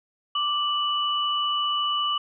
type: tone pair together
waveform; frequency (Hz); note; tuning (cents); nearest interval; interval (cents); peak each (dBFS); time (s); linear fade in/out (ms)
sine; 1174.7 / 2960; D6 / F#7; 0 / 0; octave + major third; 1600; -25; 0.35-2.18; 5
effects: none